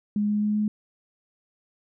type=tone with pitch steps; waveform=sine; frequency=207.7 / 208.9 / 210.1 / 211.3 Hz; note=G#3 / G#3 / G#3 / G#3; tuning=0 / +10 / +20 / +30 cents; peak=-21 dBFS; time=0.16-0.68 s; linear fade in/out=2 ms; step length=130 ms; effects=none